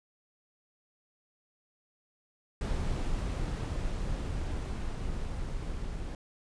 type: noise with level ramp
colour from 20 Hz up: brown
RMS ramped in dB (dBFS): -30 to -37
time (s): 2.61-6.15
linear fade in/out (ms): 2
effects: resampled to 22050 Hz